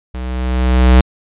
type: tone with level ramp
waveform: square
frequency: 62.9 Hz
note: B1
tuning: 32 cents sharp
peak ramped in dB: -23 to -4 dBFS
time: 0.14-1.01 s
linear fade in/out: 5 ms
effects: resampled to 8000 Hz